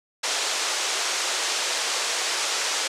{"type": "band-pass noise", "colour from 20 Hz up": "white", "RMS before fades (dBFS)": -26, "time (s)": [0.23, 2.88], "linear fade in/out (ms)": 10, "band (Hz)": [400, 7400], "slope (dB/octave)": 24, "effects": ["low-pass 12000 Hz 12 dB/octave"]}